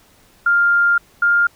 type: tone pair in turn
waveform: sine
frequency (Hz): 1400 / 1404.9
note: F6 / F6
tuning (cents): +4 / +10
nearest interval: unison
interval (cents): 6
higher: second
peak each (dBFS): -11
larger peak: neither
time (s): 0.46-0.98 / 1.22-1.47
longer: first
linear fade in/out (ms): 5
effects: pink hiss -52 dBFS RMS until 1.55 s